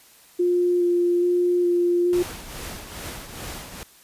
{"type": "tone with vibrato", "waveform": "sine", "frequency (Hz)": 352, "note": "F4", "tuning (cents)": 14, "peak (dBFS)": -17, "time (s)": [0.39, 2.23], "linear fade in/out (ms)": 10, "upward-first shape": "square", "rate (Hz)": 1.2, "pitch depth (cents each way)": 10}
{"type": "noise with tremolo", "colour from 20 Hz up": "pink", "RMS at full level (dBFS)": -33, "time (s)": [2.13, 3.83], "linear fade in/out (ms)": 0, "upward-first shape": "triangle", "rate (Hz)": 2.4, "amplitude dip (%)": 60}
{"effects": ["white hiss -52 dBFS RMS until 4.03 s", "resampled to 32000 Hz"]}